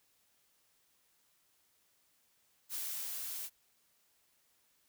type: noise with level ramp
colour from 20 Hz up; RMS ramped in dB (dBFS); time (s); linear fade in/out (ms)
blue; -39 to -42; 2.69-3.5; 50
effects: white hiss -73 dBFS RMS until 4.88 s